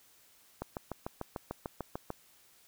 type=click train; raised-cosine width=1 ms; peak=-22 dBFS; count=11; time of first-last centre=0.62-2.104 s; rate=6.74 Hz; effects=white hiss -63 dBFS RMS until 2.67 s